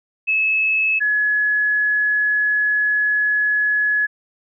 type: tone pair in turn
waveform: sine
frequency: 2594 / 1694.7 Hz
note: E7 / G#6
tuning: -28 / +35 cents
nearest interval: perfect fifth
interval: 737 cents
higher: first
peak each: -15 dBFS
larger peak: neither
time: 0.27-1 / 1-4.07 s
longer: second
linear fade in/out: 20 ms
effects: none